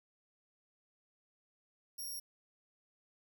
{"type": "tone", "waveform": "5% pulse", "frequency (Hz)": 5588, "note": "F8", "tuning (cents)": 0, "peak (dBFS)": -35, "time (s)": [1.98, 2.2], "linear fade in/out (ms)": 10, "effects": []}